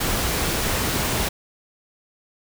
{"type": "noise", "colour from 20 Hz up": "pink", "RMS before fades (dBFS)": -23, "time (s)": [0, 1.29], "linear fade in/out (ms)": 10, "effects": []}